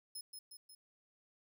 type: tone with echo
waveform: 15% pulse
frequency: 5160 Hz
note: E8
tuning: 38 cents flat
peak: -38 dBFS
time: 0.15-0.21 s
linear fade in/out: 5 ms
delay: 180 ms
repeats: 3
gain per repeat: -4 dB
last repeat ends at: 0.75 s
effects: none